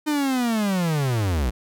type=linear sweep; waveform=45% pulse; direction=down; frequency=307.1 to 54.6 Hz; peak=-20 dBFS; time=0.06-1.51 s; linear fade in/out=20 ms; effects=none